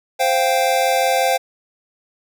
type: chord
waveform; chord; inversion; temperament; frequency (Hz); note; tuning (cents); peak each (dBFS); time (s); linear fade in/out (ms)
square; C suspended fourth; none; equal; 523.3 / 698.5 / 784; C5 / F5 / G5; 0 / 0 / 0; -20; 0.19-1.38; 20
effects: none